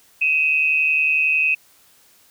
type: tone pair together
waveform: sine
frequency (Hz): 2531 / 2682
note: D#7 / E7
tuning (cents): +29 / +29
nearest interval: minor second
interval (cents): 100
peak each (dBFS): -16 / -22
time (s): 0.21-1.55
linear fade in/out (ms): 10
effects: white hiss -54 dBFS RMS until 2.3 s